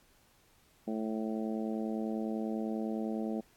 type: harmonic tone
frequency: 110 Hz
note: A2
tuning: in tune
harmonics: 2 / 3 / 4 / 5 / 6 / 7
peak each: -34 / -39 / -42 / -44 / -45 / -47 dBFS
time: 0.87-3.41 s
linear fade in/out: 10 ms
effects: pink hiss -66 dBFS RMS until 3.56 s + AAC 64 kbps